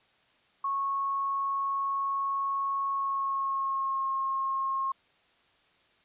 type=tone with pitch glide; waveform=sine; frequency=1100 to 1076.7 Hz; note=C#6 to C6; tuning=-14 to +49 cents; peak=-27 dBFS; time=0.64-4.92 s; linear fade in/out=5 ms; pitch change=-37 cents; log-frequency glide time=2.9-4.07 s; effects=white hiss -65 dBFS RMS until 6.04 s + resampled to 8000 Hz